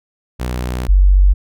sawtooth / sine tone pair in turn, 61.8 / 47.35 Hz, B1 / F#1, +2 / +41 cents, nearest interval perfect fourth, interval 461 cents, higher first, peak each -15 / -6 dBFS, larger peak second, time 0.39-0.88 / 0.88-1.34 s, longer first, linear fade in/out 20 ms, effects none

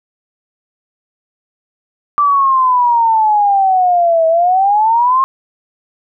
sine exponential two-way sweep, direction down then up, 1174.7 to 644 to 1080 Hz, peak -8 dBFS, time 2.18-5.24 s, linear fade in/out 0 ms, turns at 4.27 s, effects none

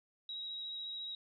sine tone with vibrato, 3835 Hz, A#7, 48 cents sharp, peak -40 dBFS, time 0.29-1.15 s, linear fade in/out 2 ms, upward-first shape sine, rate 14 Hz, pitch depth 16 cents each way, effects none

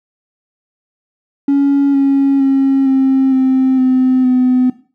triangle tone with pitch steps, 280 / 275.3 / 270.8 / 266.3 / 261.9 / 257.5 / 253.2 Hz, C#4 / C#4 / C#4 / C4 / C4 / C4 / B3, +18 / -12 / -40 / +31 / +2 / -28 / +43 cents, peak -5 dBFS, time 1.48-4.7 s, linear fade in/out 5 ms, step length 460 ms, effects noise-tail reverb RT60 0.4 s tail -19 dB re dry + tanh soft clip ceiling -5 dBFS

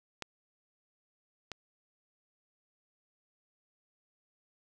clicks, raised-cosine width 0.2 ms, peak -20 / -22 dBFS, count 2, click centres 0.223 / 1.517 s, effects none

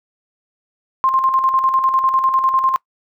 sine tone with tremolo, 1056 Hz, C6, 16 cents sharp, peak -11 dBFS, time 1.04-2.76 s, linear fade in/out 0 ms, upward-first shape square, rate 10 Hz, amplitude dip 50%, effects noise-tail reverb RT60 0.1 s tail -23 dB re dry

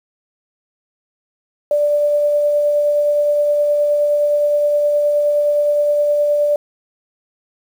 sine tone with tremolo, 587.3 Hz, D5, in tune, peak -11 dBFS, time 1.71-6.56 s, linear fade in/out 2 ms, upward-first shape triangle, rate 9.6 Hz, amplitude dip 25%, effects 7-bit

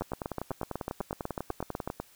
two click trains, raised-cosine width 1 ms, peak -19 / -18 dBFS, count 21 / 16, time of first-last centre 0.02-2 / 0.01-1.876 s, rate 10.1 / 8.04 Hz, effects white hiss -59 dBFS RMS until 2.15 s

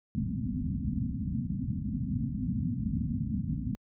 white low-pass noise, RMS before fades -31 dBFS, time 0.15-3.75 s, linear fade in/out 0 ms, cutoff 260 Hz, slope 96 dB/octave, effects high-pass 60 Hz 12 dB/octave

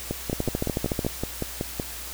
two click trains, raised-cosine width 2 ms, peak -13 / -11 dBFS, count 10 / 11, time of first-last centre 0.11-1.799 / 0.33-1.065 s, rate 5.33 / 13.6 Hz, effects added 60 Hz sine -42 dBFS peak until 2.13 s + white hiss -37 dBFS RMS until 2.13 s

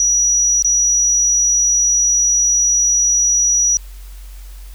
sine tone with dropouts, 5830 Hz, F#8, 26 cents flat, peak -11 dBFS, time 0-3.77 s, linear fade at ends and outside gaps 1 ms, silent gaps 0.624-0.646 s, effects added 46 Hz sine -31 dBFS peak until 4.74 s + white hiss -46 dBFS RMS until 4.74 s

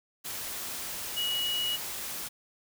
sine tone in noise, 2912 Hz, F#7, 28 cents flat, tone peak -28 dBFS, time 1.16-1.77 s, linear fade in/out 20 ms, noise white, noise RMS -37 dBFS, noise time 0.24-2.29 s, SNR +6 dB, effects none

